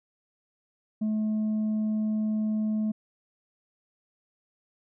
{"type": "tone with tanh clipping", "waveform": "triangle", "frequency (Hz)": 215.4, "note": "A3", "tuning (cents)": -37, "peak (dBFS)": -25, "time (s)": [1.01, 2.92], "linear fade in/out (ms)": 10, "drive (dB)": 7, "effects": []}